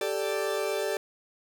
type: chord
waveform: 40% pulse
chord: G suspended second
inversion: none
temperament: equal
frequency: 392 / 440 / 587.3 Hz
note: G4 / A4 / D5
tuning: 0 / 0 / 0 cents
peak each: -31 dBFS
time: 0.01-0.97 s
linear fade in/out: 2 ms
effects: none